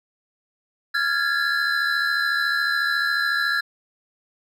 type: tone cluster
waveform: triangle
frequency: 1382 / 1660 / 1734 / 4051 Hz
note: F6 / G#6 / A6 / B7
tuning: -19 / -1 / -26 / +43 cents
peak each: -24 / -21 / -25 / -28 dBFS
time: 0.94-3.61 s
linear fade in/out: 10 ms
effects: none